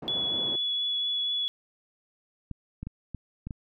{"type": "band-pass noise", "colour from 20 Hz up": "pink", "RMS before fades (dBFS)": -40, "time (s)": [0.02, 0.56], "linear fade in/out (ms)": 5, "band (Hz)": [180, 720], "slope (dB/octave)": 12}
{"type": "tone with vibrato", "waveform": "sine", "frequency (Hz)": 3400, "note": "G#7", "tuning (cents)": 40, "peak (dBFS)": -26, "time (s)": [0.08, 1.48], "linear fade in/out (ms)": 0, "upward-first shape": "triangle", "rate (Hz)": 4.2, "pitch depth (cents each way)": 10}
{"type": "clicks", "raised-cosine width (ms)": 5, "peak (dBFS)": -23, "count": 6, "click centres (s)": [2.513, 2.83, 2.87, 3.147, 3.47, 3.508]}
{"effects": []}